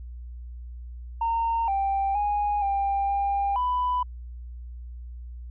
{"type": "tone with pitch steps", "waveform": "sine", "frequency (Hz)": [918, 786, 825, 794, 799, 994], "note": ["A#5", "G5", "G#5", "G5", "G5", "B5"], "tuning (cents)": [-27, 4, -12, 22, 33, 11], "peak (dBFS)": -21, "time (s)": [1.21, 4.03], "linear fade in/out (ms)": 5, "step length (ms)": 470, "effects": ["tanh soft clip ceiling -19 dBFS", "added 60 Hz sine -36 dBFS peak until 5.5 s"]}